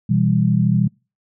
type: chord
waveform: sine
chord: E minor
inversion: second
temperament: just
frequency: 123.61 / 164.81 / 197.78 Hz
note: B2 / E3 / G3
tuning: +2 / 0 / +16 cents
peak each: -18 dBFS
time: 0.09-0.88 s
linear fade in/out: 10 ms
effects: noise-tail reverb RT60 0.3 s tail -25 dB re dry